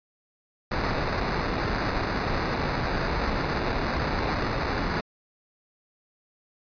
pink noise with sample-and-hold, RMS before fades -27 dBFS, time 0.71-5.01 s, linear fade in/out 10 ms, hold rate 3150 Hz, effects resampled to 11025 Hz

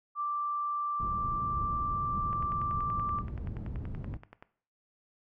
sine tone, 1174.7 Hz, D6, in tune, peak -30 dBFS, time 0.15-3.23 s, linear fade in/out 50 ms
white low-pass noise, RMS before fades -38 dBFS, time 0.99-4.18 s, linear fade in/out 20 ms, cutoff 120 Hz, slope 12 dB/octave
click train, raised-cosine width 0.5 ms, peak -32 dBFS, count 23, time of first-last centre 2.33-4.425 s, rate 10.5 Hz
effects noise-tail reverb RT60 0.5 s tail -17 dB re dry

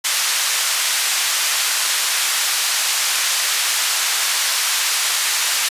white band-pass noise, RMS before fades -19 dBFS, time 0.04-5.69 s, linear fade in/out 10 ms, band 1100 to 8200 Hz, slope 12 dB/octave, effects resampled to 32000 Hz

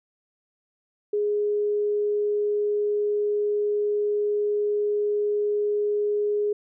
sine tone, 415.3 Hz, G#4, in tune, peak -21 dBFS, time 1.13-6.53 s, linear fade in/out 5 ms, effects none

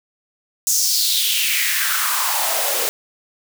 white noise with high-pass filter sweep, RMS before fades -19 dBFS, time 0.67-2.89 s, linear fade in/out 0 ms, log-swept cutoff 6700 to 440 Hz, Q 3.8, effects none

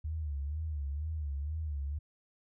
sine tone with vibrato, 74.5 Hz, D2, 25 cents sharp, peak -33 dBFS, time 0.04-1.99 s, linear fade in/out 10 ms, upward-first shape sine, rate 2.1 Hz, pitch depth 120 cents each way, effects none

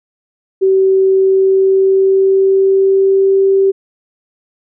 sine tone with pitch glide, 382.8 to 388.6 Hz, G4 to G4, -41 to -15 cents, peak -7 dBFS, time 0.61-3.72 s, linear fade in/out 20 ms, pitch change +26 cents, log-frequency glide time 1.07-3.43 s, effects none

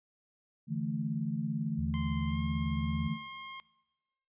sine chord, D suspended second, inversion none, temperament equal, 146.83 / 164.81 / 220 Hz, D3 / E3 / A3, 0 / 0 / 0 cents, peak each -36 dBFS, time 0.67-3.18 s, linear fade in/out 50 ms
sine tone, 78.3 Hz, D#2, 11 cents sharp, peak -35 dBFS, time 1.78-3.08 s, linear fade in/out 10 ms
15% pulse tone with pitch glide, 1043 to 1068.6 Hz, C6 to C6, -6 to +36 cents, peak -35 dBFS, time 1.94-3.6 s, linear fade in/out 0 ms, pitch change +42 cents, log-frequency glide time 2.26-2.4 s
effects noise-tail reverb RT60 1.0 s tail -19 dB re dry + resampled to 8000 Hz

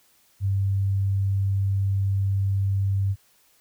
sine tone, 98 Hz, G2, in tune, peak -20 dBFS, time 0.4-3.16 s, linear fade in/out 50 ms, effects white hiss -61 dBFS RMS until 3.6 s

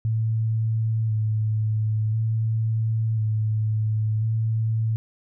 sine tone with vibrato, 110 Hz, A2, in tune, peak -20 dBFS, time 0.05-4.96 s, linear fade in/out 0 ms, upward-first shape square, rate 0.48 Hz, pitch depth 22 cents each way, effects none

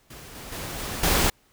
pink noise with level steps, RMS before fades -43 / -40 / -34 / -32 / -21 dBFS, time 0.1-1.3 s, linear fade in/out 5 ms, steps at 0.35 / 0.52 / 0.78 / 1.03 s, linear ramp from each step 5 ms, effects pink hiss -62 dBFS RMS until 1.52 s

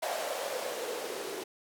blue noise with band-pass filter sweep, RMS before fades -36 dBFS, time 0.02-1.44 s, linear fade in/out 10 ms, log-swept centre 650 to 380 Hz, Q 5, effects none

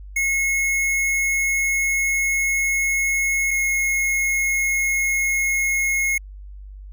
square tone pair in turn, 2174 / 2164 Hz, C#7 / C#7, -34 / -42 cents, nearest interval unison, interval 8 cents, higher first, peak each -19 dBFS, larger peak neither, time 0.16-3.51 / 3.51-6.18 s, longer first, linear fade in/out 5 ms, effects added 49 Hz sine -35 dBFS peak until 6.92 s

